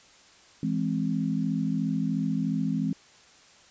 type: chord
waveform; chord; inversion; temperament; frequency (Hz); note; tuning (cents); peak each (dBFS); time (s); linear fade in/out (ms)
sine; E augmented; none; equal; 164.81 / 207.7 / 261.6; E3 / G#3 / B#3; 0 / 0 / 0; -29; 0.63-2.93; 2
effects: white hiss -55 dBFS RMS until 3.7 s + resampled to 16000 Hz